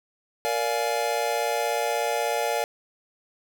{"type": "chord", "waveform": "square", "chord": "Bb dominant seventh", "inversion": "none", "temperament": "just", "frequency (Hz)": [466.2, 582.7, 699.2, 839.1], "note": ["Bb4", "D5", "F5", "Ab5"], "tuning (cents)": [0, -14, 2, 18], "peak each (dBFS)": -30, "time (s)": [0.45, 2.64], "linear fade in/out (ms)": 0, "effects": []}